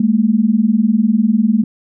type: tone pair together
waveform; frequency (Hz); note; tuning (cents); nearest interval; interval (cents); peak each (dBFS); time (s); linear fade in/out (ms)
sine; 208.5 / 228.5; G#3 / A#3; +7 / -34; major second; 159; -13; 0-1.64; 5
effects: none